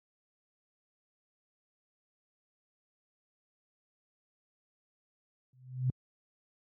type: tone with exponential growth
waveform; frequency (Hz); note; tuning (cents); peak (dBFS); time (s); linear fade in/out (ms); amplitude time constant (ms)
sine; 127.9; C3; -39; -23; 5.53-5.9; 2; 80
effects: high-pass 80 Hz 12 dB/octave